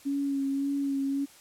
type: tone with vibrato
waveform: sine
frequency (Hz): 277.2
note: C#4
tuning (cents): 0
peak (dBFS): -26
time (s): 0.05-1.26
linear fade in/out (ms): 20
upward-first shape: sine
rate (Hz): 1.8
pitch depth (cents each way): 24
effects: white hiss -54 dBFS RMS until 1.4 s + low-pass 12000 Hz 12 dB/octave